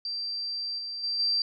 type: tone with level steps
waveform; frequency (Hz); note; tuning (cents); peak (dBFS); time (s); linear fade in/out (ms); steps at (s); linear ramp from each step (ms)
sine; 4699; D8; 0; -30 / -33 / -27 / -23; 0.05-1.42; 2; 0.78 / 1.03 / 1.19; 10
effects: none